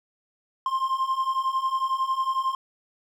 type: beating tone pair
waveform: triangle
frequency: 1049 / 1060 Hz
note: C6 / C6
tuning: +4 / +22 cents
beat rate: 11 Hz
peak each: -26 / -23 dBFS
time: 0.66-2.55 s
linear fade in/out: 2 ms
effects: none